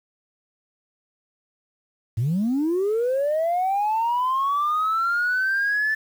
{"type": "linear sweep", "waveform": "sine", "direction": "up", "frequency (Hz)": [102, 1760], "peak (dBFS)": -18, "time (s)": [2.17, 5.95], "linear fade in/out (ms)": 10, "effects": ["tanh soft clip ceiling -17 dBFS", "8-bit"]}